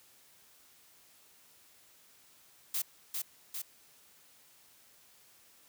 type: noise with echo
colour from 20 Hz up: blue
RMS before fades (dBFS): -33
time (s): 2.74-2.82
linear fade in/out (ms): 5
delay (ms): 400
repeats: 2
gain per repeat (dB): -3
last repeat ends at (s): 3.62
effects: white hiss -62 dBFS RMS until 5.68 s + high-pass 60 Hz 12 dB/octave

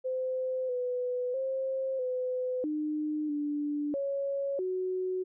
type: tone with pitch steps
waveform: sine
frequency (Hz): 515 / 496.9 / 530 / 506 / 303.5 / 293.3 / 555 / 370.4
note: C5 / B4 / C5 / B4 / D#4 / D4 / C#5 / F#4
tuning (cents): -28 / +11 / +22 / +42 / -43 / -2 / +2 / +2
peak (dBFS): -29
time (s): 0.04-5.24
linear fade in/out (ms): 20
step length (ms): 650
effects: none

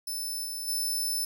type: tone with level steps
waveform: 15% pulse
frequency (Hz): 5280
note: E8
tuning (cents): +2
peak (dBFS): -26 / -28 / -22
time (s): 0.07-1.25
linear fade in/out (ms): 5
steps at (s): 0.44 / 0.67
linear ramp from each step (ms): 20
effects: none

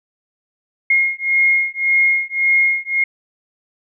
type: beating tone pair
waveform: sine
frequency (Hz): 2145 / 2146.8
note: C7 / C7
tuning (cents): +42 / +44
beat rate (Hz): 1.8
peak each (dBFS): -16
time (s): 0.9-3.04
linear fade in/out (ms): 5
effects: none

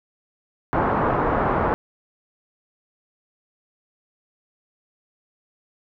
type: low-pass noise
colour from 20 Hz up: white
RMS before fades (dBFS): -21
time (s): 0.73-1.74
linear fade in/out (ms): 0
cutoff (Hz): 1200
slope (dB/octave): 24
effects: none

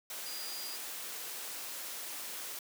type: tone in noise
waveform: sine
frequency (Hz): 4842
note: D#8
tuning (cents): -48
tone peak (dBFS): -43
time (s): 0.26-0.76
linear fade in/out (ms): 2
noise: white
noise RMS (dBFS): -42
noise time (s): 0.1-2.59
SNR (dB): -4
effects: high-pass 300 Hz 12 dB/octave

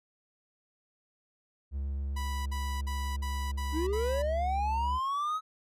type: tone with vibrato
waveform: triangle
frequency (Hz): 69.3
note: C#2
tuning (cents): 0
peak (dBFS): -29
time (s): 1.71-5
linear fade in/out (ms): 50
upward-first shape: sine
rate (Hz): 7.5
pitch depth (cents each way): 12
type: tone bursts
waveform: sawtooth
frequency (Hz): 985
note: B5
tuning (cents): -5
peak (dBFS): -34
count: 6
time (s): 2.16-4.225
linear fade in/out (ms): 10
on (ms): 300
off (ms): 53
type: linear sweep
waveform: triangle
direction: up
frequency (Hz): 289.1 to 1288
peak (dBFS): -27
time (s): 3.72-5.41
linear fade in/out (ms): 50
effects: resampled to 32000 Hz

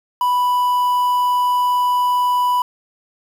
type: tone with quantisation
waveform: triangle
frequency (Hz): 987.8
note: B5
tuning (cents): 0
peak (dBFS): -12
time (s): 0.21-2.62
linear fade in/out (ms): 2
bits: 6
effects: none

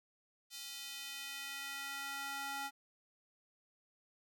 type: tone with high-pass filter sweep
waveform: square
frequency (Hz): 277.2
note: C#4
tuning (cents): 0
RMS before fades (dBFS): -44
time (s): 0.5-2.71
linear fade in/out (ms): 50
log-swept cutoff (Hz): 4000 to 940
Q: 1.3
effects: none

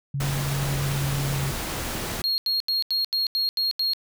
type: tone with pitch glide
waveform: sine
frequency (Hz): 139.4 to 138.52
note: C#3 to C#3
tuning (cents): +10 to -1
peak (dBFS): -24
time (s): 0.14-1.51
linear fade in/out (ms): 5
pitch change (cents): -11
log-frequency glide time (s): 0.5-1.2
type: noise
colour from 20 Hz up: pink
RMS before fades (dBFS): -30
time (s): 0.2-2.22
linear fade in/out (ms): 5
type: tone bursts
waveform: triangle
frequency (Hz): 4272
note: C8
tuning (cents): +35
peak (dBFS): -20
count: 8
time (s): 2.24-3.934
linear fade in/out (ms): 0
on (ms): 140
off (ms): 82
effects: none

